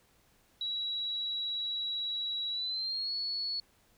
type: tone with pitch glide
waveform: sine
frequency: 3894 to 4396 Hz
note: B7 to C#8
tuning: -25 to -15 cents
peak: -32 dBFS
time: 0.61-3.6 s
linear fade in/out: 2 ms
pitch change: +210 cents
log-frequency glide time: 2.51-3.15 s
effects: pink hiss -67 dBFS RMS until 3.97 s